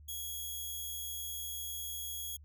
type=tone; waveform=5% pulse; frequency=3322 Hz; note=G#7; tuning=in tune; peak=-30 dBFS; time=0.08-2.37 s; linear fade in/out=10 ms; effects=added 74 Hz sine -52 dBFS peak until 2.44 s